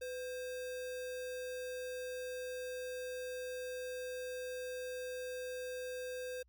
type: tone with sample-and-hold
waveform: sine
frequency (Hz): 503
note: B4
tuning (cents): +32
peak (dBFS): -39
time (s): 0.01-6.43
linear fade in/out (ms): 10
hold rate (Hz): 2100
effects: added 60 Hz sine -66 dBFS peak until 6.48 s + MP3 96 kbps